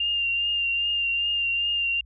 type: tone with vibrato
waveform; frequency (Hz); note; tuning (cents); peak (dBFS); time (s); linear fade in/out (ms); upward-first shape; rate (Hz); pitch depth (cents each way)
sine; 2794; F7; 0; -22; 0-2.01; 5; triangle; 2.5; 28
effects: added 60 Hz sine -47 dBFS peak until 2.05 s